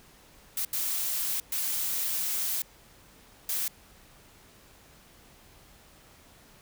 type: noise bursts at uneven times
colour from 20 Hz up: blue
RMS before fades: -30 dBFS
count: 4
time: 0.57-0.65 / 0.73-1.4 / 1.52-2.62 / 3.49-3.68 s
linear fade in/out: 2 ms
effects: pink hiss -56 dBFS RMS until 6.61 s